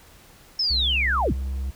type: linear sweep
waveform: sine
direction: down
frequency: 5350 to 53.6 Hz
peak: -20 dBFS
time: 0.59-1.33 s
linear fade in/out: 5 ms
type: tone with pitch glide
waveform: triangle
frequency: 65.2 to 66.65 Hz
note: C2 to C2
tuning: -5 to +33 cents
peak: -23 dBFS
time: 0.7-1.71 s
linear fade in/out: 10 ms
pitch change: +38 cents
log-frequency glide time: 0.86-1.53 s
effects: pink hiss -51 dBFS RMS until 1.75 s